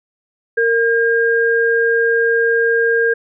sine tone pair together, 461.3 / 1613 Hz, A#4 / G6, -18 / +49 cents, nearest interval octave + minor seventh, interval 2167 cents, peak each -14 / -15 dBFS, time 0.57-3.14 s, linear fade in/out 10 ms, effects none

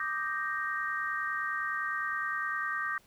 sine chord, Eb major seventh, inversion third, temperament equal, 1174.7 / 1244.5 / 1568 / 1864.7 Hz, D6 / Eb6 / G6 / Bb6, 0 / 0 / 0 / 0 cents, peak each -36 / -40 / -35 / -35 dBFS, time 0-2.98 s, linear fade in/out 2 ms, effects pink hiss -63 dBFS RMS until 3.06 s

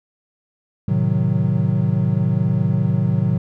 triangle chord, A diminished seventh, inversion none, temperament equal, 110 / 130.81 / 155.56 / 185 Hz, A2 / C3 / Eb3 / Gb3, 0 / 0 / 0 / 0 cents, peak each -19 dBFS, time 0.88-3.38 s, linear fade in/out 5 ms, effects none

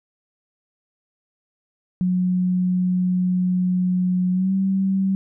sine tone with pitch glide, 182 to 192.38 Hz, F#3 to G3, -28 to -32 cents, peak -17 dBFS, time 2.01-5.15 s, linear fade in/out 0 ms, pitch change +96 cents, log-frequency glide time 4.32-4.53 s, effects none

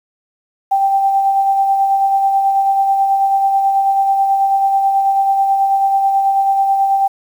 sine tone with tremolo, 784 Hz, G5, in tune, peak -9 dBFS, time 0.71-7.08 s, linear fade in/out 10 ms, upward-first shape sine, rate 9.2 Hz, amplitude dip 35%, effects 7-bit

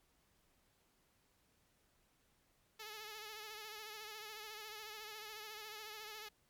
5% pulse tone with vibrato, 429 Hz, A4, 44 cents flat, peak -36 dBFS, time 2.79-6.29 s, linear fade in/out 10 ms, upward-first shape sine, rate 14 Hz, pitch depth 50 cents each way, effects pink hiss -75 dBFS RMS until 6.49 s + MP3 96 kbps

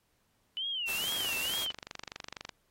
sine tone with vibrato, 2960 Hz, F#7, in tune, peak -32 dBFS, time 0.57-1.71 s, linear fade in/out 0 ms, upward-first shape sine, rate 2.2 Hz, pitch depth 180 cents each way
white noise, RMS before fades -38 dBFS, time 0.87-1.66 s, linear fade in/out 20 ms
click train, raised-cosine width 0.2 ms, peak -23 dBFS, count 36, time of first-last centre 1.04-2.492 s, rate 24.1 Hz
effects pink hiss -74 dBFS RMS until 2.7 s + AAC 48 kbps

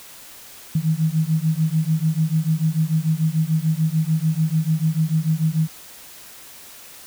sine beating tone pair, 155.56 / 162.36 Hz, D#3 / E3, 0 / -26 cents, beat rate 6.8 Hz, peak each -20 / -20 dBFS, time 0.75-5.68 s, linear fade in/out 5 ms, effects white hiss -42 dBFS RMS until 7.06 s

